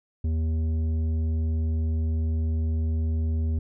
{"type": "tone with tanh clipping", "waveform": "sine", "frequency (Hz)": 79.9, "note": "D#2", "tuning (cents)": 47, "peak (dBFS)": -24, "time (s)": [0.24, 3.59], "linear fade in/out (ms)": 5, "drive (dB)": 9, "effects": []}